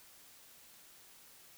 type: silence
effects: white hiss -59 dBFS RMS until 1.57 s